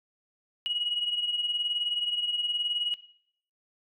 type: beating tone pair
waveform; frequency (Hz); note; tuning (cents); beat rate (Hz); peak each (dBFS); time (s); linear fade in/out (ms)
sine; 2900 / 2919; F#7 / F#7; -35 / -24; 19; -28 / -33; 0.66-2.94; 0
effects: noise-tail reverb RT60 0.7 s tail -20 dB re dry + tanh soft clip ceiling -20 dBFS